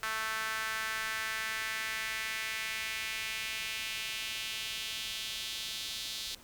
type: tone with high-pass filter sweep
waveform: sawtooth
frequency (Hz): 220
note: A3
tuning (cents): 0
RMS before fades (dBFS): -37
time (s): 0.03-6.35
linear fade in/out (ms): 2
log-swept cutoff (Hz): 1400 to 3800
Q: 2.4
effects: pink hiss -56 dBFS RMS until 6.43 s